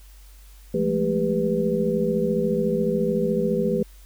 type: tone cluster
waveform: sine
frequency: 170.5 / 206.2 / 220.2 / 398.9 / 493.9 Hz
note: F3 / G#3 / A3 / G4 / B4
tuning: -41 / -12 / +2 / +30 / 0 cents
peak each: -27 / -29 / -26 / -25 / -25 dBFS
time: 0.74-3.83 s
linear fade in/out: 5 ms
effects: added 48 Hz sine -44 dBFS peak until 4.05 s + white hiss -55 dBFS RMS until 4.05 s